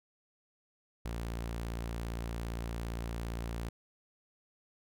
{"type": "tone", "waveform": "sawtooth", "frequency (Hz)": 57.5, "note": "A#1", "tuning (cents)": -23, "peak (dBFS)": -32, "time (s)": [1.05, 3.69], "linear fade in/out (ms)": 5, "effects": []}